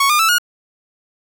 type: tone with pitch steps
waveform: sawtooth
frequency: 1108.7 / 1209 / 1318.5 / 1437.8 Hz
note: C#6 / D6 / E6 / F6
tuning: 0 / +50 / 0 / +50 cents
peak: -8 dBFS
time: 0-0.384 s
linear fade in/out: 5 ms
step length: 96 ms
effects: none